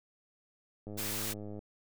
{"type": "click train", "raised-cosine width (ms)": 2, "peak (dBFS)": -31, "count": 76, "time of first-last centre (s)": [0.87, 1.591], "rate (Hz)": 104}
{"type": "band-stop noise", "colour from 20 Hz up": "white", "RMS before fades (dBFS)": -37, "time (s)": [0.97, 1.34], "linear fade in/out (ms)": 20, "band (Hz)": [140, 690], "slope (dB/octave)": 96}
{"effects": []}